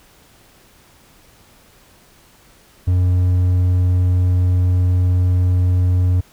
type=tone; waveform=triangle; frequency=90.4 Hz; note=F#2; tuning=40 cents flat; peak=-10 dBFS; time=2.87-6.21 s; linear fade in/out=10 ms; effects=pink hiss -50 dBFS RMS until 6.32 s